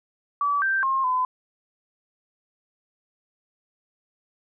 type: tone with pitch steps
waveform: sine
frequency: 1149 / 1568 / 1068 / 1014 Hz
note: D6 / G6 / C6 / B5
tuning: -38 / 0 / +35 / +45 cents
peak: -20 dBFS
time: 0.41-1.25 s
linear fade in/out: 2 ms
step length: 210 ms
effects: none